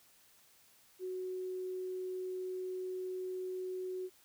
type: tone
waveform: sine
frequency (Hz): 370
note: F#4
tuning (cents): 0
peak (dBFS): -37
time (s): 0.99-4.1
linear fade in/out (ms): 50
effects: white hiss -65 dBFS RMS until 4.24 s